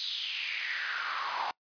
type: noise with high-pass filter sweep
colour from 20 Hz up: pink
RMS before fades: -34 dBFS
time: 0-1.51 s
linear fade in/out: 0 ms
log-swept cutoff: 4000 to 840 Hz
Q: 4.8
effects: noise-tail reverb RT60 0.1 s tail -24 dB re dry + resampled to 11025 Hz